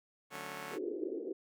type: chord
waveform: 5% pulse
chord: D major seventh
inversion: none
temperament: just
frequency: 146.83 / 183.54 / 220.2 / 275.3 Hz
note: D3 / F#3 / A3 / C#4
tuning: 0 / -14 / +2 / -12 cents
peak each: -38 dBFS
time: 0.3-0.79 s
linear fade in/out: 50 ms
type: band-pass noise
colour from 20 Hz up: pink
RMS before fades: -39 dBFS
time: 0.71-1.33 s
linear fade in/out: 5 ms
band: 320 to 440 Hz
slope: 48 dB/octave
effects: none